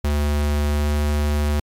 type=tone with pitch glide; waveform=square; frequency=73.42 to 73.93 Hz; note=D2 to D2; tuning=0 to +12 cents; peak=-18 dBFS; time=0.04-1.6 s; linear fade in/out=5 ms; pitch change=+12 cents; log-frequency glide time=0.69-0.88 s; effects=MP3 96 kbps